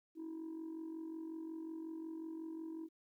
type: tone with amplitude modulation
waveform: sine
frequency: 322.8 Hz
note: E4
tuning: 36 cents flat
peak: -38 dBFS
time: 0.15-2.89 s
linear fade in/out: 50 ms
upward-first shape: sine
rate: 45.5 Hz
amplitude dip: 65%
effects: tanh soft clip ceiling -40 dBFS + 13-bit